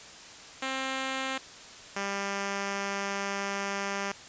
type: tone pair in turn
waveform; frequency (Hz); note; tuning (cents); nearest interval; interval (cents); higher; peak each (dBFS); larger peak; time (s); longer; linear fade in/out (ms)
5% pulse; 265.1 / 198.6; C4 / G3; +23 / +23; perfect fourth; 500; first; -19; neither; 0.62-1.38 / 1.96-4.12; second; 5
effects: white hiss -47 dBFS RMS until 4.28 s + resampled to 16000 Hz